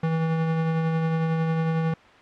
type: tone with tremolo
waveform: square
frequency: 162.1 Hz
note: E3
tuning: 29 cents flat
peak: -21 dBFS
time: 0.03-1.94 s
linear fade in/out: 5 ms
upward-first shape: triangle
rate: 11 Hz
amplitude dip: 30%
effects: white hiss -49 dBFS RMS until 2.21 s + low-pass 2000 Hz 12 dB/octave